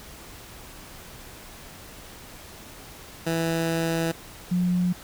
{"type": "tone pair in turn", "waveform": ["15% pulse", "sine"], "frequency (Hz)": [164.81, 179.05], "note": ["E3", "F3"], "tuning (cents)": [0, 43], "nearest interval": "minor second", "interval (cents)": 143, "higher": "second", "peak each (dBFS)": [-17, -20], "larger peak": "first", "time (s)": [[3.26, 4.12], [4.51, 4.93]], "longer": "first", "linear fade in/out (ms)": 10, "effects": ["pink hiss -44 dBFS RMS until 5.03 s"]}